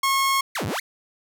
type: tone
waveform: sawtooth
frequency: 1087 Hz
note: C#6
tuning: 34 cents flat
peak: -15 dBFS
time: 0.03-0.41 s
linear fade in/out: 5 ms
type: exponential two-way sweep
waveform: sawtooth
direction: down then up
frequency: 2400 to 81.7 to 2400 Hz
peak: -21 dBFS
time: 0.55-0.8 s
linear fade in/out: 5 ms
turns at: 0.66 s
effects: none